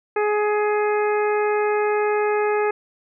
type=harmonic tone; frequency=419.3 Hz; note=G#4; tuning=17 cents sharp; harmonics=1 / 2 / 3 / 4 / 5 / 6; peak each=-19 / -25 / -29 / -31 / -33 / -35 dBFS; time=0.16-2.71 s; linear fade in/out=5 ms; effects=none